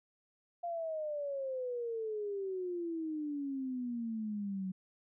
sine exponential sweep, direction down, 698.5 to 185 Hz, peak -35 dBFS, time 0.63-4.72 s, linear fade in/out 10 ms, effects none

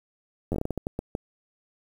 slowing click train, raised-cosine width 2 ms, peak -15 dBFS, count 12, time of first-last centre 0.52-1.151 s, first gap 10 ms, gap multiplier 1.32, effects 8-bit

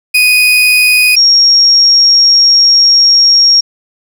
35% pulse / sine tone pair in turn, 2489 / 5574 Hz, D#7 / F8, 0 / -4 cents, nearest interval octave + major second, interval 1396 cents, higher second, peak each -3 dBFS, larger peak neither, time 0.14-1.16 / 1.16-3.61 s, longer second, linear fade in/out 10 ms, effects 7-bit

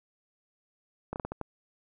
slowing click train, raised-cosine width 1 ms, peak -20 dBFS, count 6, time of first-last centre 1.13-1.413 s, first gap 29 ms, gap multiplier 1.34, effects none

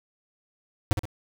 square tone with echo, 103.83 Hz, G#2, in tune, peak -18 dBFS, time 0.91-0.93 s, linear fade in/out 0 ms, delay 62 ms, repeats 2, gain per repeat -7 dB, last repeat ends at 1.054 s, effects none

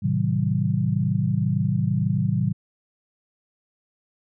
sine chord, A diminished seventh, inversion none, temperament just, 110 / 132 / 158.4 / 190.08 Hz, A2 / C3 / Eb3 / Gb3, 0 / +16 / +31 / +47 cents, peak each -25 dBFS, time 0.02-2.53 s, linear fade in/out 20 ms, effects none

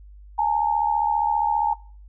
sine tone pair together, 837 / 912 Hz, G#5 / A#5, +13 / -38 cents, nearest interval minor second, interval 149 cents, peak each -21 dBFS, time 0.38-1.74 s, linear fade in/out 10 ms, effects noise-tail reverb RT60 0.4 s tail -19 dB re dry + added 50 Hz sine -42 dBFS peak until 2.08 s

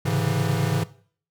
square tone cluster, 106.4 / 133.3 / 141.9 / 164 Hz, G#2 / C3 / C#3 / E3, +42 / +33 / +41 / -9 cents, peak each -27 dBFS, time 0.05-0.84 s, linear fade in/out 10 ms, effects noise-tail reverb RT60 0.5 s tail -18 dB re dry

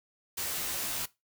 white noise with comb filter, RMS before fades -34 dBFS, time 0.37-1.06 s, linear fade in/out 10 ms, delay 15 ms, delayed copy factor -0.95, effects noise-tail reverb RT60 0.2 s tail -18 dB re dry

